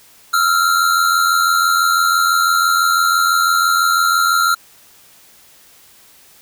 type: tone pair together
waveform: square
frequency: 1300 / 1386 Hz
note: E6 / F6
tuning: -24 / -14 cents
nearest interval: minor second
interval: 110 cents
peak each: -18 / -14 dBFS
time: 0.33-4.55 s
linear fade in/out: 10 ms
effects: white hiss -47 dBFS RMS until 6.41 s